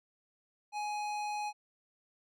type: tone with hard clipping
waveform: sine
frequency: 836 Hz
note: G#5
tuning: 11 cents sharp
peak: -36 dBFS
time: 0.72-1.53 s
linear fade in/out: 50 ms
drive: 15 dB
effects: none